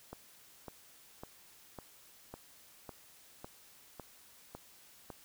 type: click train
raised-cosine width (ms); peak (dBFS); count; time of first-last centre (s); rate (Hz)
1; -30; 10; 0.13-5.102; 1.81
effects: white hiss -60 dBFS RMS until 5.24 s